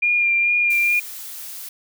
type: tone with vibrato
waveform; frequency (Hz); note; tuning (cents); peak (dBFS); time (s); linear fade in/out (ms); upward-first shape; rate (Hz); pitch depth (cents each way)
sine; 2404; D7; +40; -15; 0.02-1; 10; sine; 2.3; 19
type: noise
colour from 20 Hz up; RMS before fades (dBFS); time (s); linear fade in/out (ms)
blue; -34; 0.7-1.69; 5
effects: none